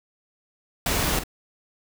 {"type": "noise with echo", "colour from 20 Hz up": "pink", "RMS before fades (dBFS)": -24, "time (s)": [0.86, 1.19], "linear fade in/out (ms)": 2, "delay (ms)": 47, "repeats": 1, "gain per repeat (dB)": -10, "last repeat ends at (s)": 1.237, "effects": []}